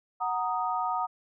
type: chord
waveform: sine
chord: D# minor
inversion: first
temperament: equal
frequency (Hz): 740 / 932.3 / 1244.5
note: F#5 / A#5 / D#6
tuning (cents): 0 / 0 / 0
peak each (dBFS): -31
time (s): 0.2-1.07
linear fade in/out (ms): 20
effects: none